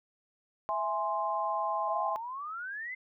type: chord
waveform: sine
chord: E augmented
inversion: none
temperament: equal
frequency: 659.3 / 830.6 / 1046.5 Hz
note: E5 / G#5 / B#5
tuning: 0 / 0 / 0 cents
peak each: -35 / -33 / -32 dBFS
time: 0.69-2.16 s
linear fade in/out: 0 ms
type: exponential sweep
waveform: sine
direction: up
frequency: 624 to 2093 Hz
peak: -36 dBFS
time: 1.87-2.95 s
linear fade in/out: 10 ms
effects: none